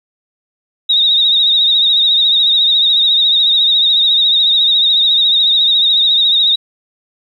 sine tone with vibrato, 3743 Hz, A#7, 6 cents sharp, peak -8 dBFS, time 0.89-6.56 s, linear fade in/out 10 ms, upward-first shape triangle, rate 14 Hz, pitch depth 71 cents each way, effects 8-bit

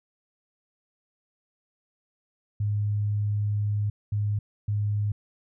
sine tone bursts at uneven times, 103.83 Hz, G#2, in tune, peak -23 dBFS, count 3, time 2.6-3.9 / 4.12-4.39 / 4.68-5.12 s, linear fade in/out 5 ms, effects none

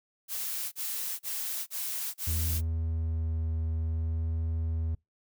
blue noise bursts, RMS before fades -34 dBFS, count 5, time 0.28-2.616 s, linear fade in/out 50 ms, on 440 ms, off 34 ms
triangle tone with vibrato, 80.8 Hz, E2, 34 cents flat, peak -26 dBFS, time 2.27-4.95 s, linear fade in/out 5 ms, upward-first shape sine, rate 0.57 Hz, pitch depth 9 cents each way
effects noise-tail reverb RT60 0.2 s tail -26 dB re dry

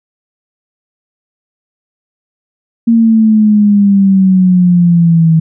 sine exponential sweep, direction down, 232 to 160 Hz, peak -4 dBFS, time 2.87-5.4 s, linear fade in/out 10 ms, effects none

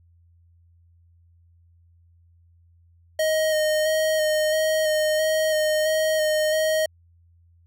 square tone with vibrato, 622.3 Hz, D#5, in tune, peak -20 dBFS, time 3.19-6.86 s, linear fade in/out 5 ms, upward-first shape square, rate 1.5 Hz, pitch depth 16 cents each way, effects added 85 Hz sine -54 dBFS peak until 7.66 s

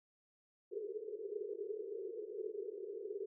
white band-pass noise, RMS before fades -44 dBFS, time 0.71-3.26 s, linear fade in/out 10 ms, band 380 to 450 Hz, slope 96 dB/octave, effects none

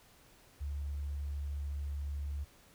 sine tone, 71.6 Hz, D2, 43 cents flat, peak -35 dBFS, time 0.6-2.45 s, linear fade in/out 20 ms, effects pink hiss -62 dBFS RMS until 2.74 s

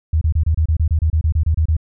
sine tone bursts, 79 Hz, D#2, 27 cents sharp, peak -12 dBFS, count 15, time 0.13-1.767 s, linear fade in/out 5 ms, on 83 ms, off 28 ms, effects none

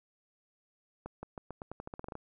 accelerating click train, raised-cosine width 1 ms, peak -27 dBFS, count 14, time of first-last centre 1.06-2.154 s, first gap 170 ms, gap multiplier 0.87, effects none

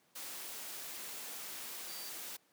sine tone in noise, 4654 Hz, D8, 17 cents flat, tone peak -49 dBFS, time 1.88-2.1 s, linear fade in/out 10 ms, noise white, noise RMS -45 dBFS, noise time 0.15-2.37 s, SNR -7 dB, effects pink hiss -71 dBFS RMS until 2.52 s + high-pass 200 Hz 12 dB/octave

